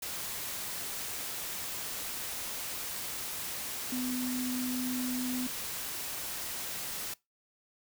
sine tone in noise, 251.8 Hz, B3, 34 cents sharp, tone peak -32 dBFS, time 3.92-5.47 s, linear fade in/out 5 ms, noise white, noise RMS -38 dBFS, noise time 0.02-7.14 s, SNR +3 dB, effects noise-tail reverb RT60 0.2 s tail -22 dB re dry

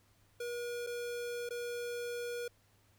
square tone with dropouts, 480 Hz, B4, 49 cents flat, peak -38 dBFS, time 0.4-2.48 s, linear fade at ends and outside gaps 5 ms, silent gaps 0.866-0.87 / 1.491-1.506 s, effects added 101 Hz sine -69 dBFS peak until 2.98 s + pink hiss -70 dBFS RMS until 2.98 s

